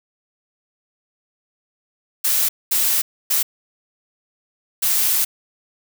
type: noise bursts at uneven times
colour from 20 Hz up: blue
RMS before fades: -18 dBFS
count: 4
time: 2.24-2.49 / 2.71-3.02 / 3.3-3.43 / 4.82-5.25 s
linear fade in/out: 10 ms
effects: none